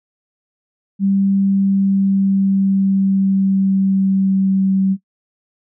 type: tone with pitch glide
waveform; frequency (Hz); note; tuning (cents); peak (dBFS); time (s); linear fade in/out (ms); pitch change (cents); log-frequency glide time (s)
sine; 196 to 192.08; G3 to G3; 0 to -35; -12; 0.99-4.97; 50; -35; 1.33-4.71
effects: noise-tail reverb RT60 0.1 s tail -18 dB re dry